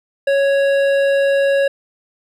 sine tone with hard clipping, 554.4 Hz, C#5, in tune, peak -14 dBFS, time 0.27-1.68 s, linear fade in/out 5 ms, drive 11 dB, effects none

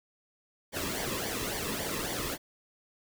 pink noise with flanger, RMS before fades -34 dBFS, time 0.72-2.38 s, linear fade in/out 50 ms, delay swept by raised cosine 0.75 to 1.38 ms, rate 3.6 Hz, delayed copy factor -0.7, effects none

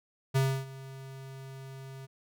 square tone with ADSR envelope, 134.1 Hz, C3, 43 cents sharp, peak -23 dBFS, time 0.34-2.07 s, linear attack 21 ms, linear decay 290 ms, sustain -20 dB, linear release 25 ms, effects none

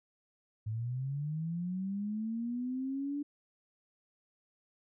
sine linear sweep, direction up, 105.6 to 291.8 Hz, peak -33 dBFS, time 0.66-3.23 s, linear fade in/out 10 ms, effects none

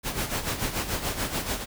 pink noise with tremolo, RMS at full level -27 dBFS, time 0.03-1.66 s, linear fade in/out 50 ms, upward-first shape sine, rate 6.9 Hz, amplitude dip 65%, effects none

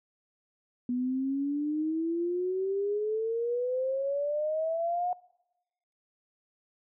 sine exponential sweep, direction up, 244 to 727 Hz, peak -27 dBFS, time 0.89-5.13 s, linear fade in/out 2 ms, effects noise-tail reverb RT60 0.9 s tail -22 dB re dry

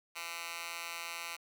10% pulse tone with high-pass filter, 168.8 Hz, E3, 41 cents sharp, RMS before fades -42 dBFS, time 0.15-1.37 s, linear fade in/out 20 ms, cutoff 1700 Hz, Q 1.3, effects none

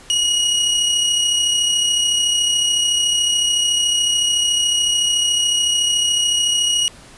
sawtooth tone with amplitude modulation, 2895 Hz, F#7, 38 cents flat, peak -10 dBFS, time 0.1-6.88 s, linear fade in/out 0 ms, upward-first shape sine, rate 33.8 Hz, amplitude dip 35%, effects pink hiss -43 dBFS RMS until 7.17 s + resampled to 24000 Hz

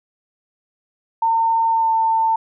sine tone with pitch glide, 908 to 897.1 Hz, A#5 to A5, -46 to +33 cents, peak -14 dBFS, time 1.22-2.36 s, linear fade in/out 5 ms, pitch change -21 cents, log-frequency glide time 1.68-1.91 s, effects none

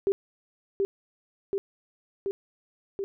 sine tone with echo, 393.7 Hz, G4, 8 cents sharp, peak -20 dBFS, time 0.07-0.12 s, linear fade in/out 0 ms, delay 730 ms, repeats 4, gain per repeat -2 dB, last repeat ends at 3.04 s, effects none

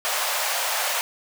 pink high-pass noise, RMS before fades -25 dBFS, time 0.05-1.01 s, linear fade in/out 0 ms, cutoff 560 Hz, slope 48 dB/octave, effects none

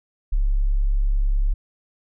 sine tone, 34.65 Hz, C#1, in tune, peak -16 dBFS, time 0.32-1.54 s, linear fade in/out 10 ms, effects none

